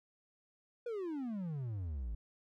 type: exponential sweep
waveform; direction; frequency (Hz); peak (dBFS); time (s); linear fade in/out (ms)
triangle; down; 494.4 to 51.5; -35; 0.86-2.15; 5
effects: none